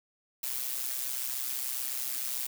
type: noise with amplitude modulation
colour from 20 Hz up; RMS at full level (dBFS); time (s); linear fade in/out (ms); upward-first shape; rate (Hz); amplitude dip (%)
blue; -31; 0.43-2.47; 5; sine; 127; 70
effects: none